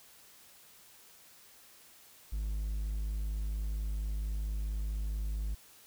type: tone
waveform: triangle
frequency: 52.2 Hz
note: G#1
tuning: 10 cents sharp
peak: -30 dBFS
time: 2.32-5.55 s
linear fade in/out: 10 ms
effects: white hiss -58 dBFS RMS until 5.86 s